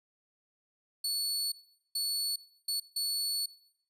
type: tone bursts at uneven times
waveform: sawtooth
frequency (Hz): 4427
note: C#8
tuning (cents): -3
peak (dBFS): -27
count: 4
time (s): 1.04-1.52 / 1.95-2.36 / 2.68-2.8 / 2.96-3.46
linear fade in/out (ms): 5
effects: noise-tail reverb RT60 0.7 s tail -18 dB re dry + resampled to 32000 Hz